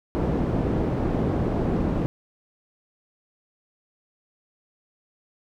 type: low-pass noise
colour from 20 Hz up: white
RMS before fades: -24 dBFS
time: 0.15-2.06 s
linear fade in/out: 0 ms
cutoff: 320 Hz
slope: 12 dB/octave
effects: none